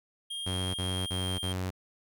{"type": "tone with pitch glide", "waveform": "square", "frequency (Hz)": [3225, 3197], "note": ["G7", "G7"], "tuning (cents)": [48, 33], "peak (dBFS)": -35, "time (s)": [0.3, 1.53], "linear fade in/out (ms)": 10, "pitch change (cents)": -15, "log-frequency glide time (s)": [0.92, 1.34]}
{"type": "tone bursts", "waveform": "sawtooth", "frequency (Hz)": 92.5, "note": "F#2", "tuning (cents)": 0, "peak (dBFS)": -27, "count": 4, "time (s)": [0.46, 1.706], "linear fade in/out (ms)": 10, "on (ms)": 280, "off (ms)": 42}
{"effects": []}